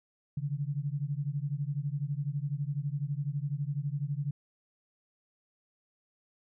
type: beating tone pair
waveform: sine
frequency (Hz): 138.2 / 150.2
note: C#3 / D3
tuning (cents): -5 / +39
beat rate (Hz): 12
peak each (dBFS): -33 / -34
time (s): 0.37-4.31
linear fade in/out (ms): 5
effects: none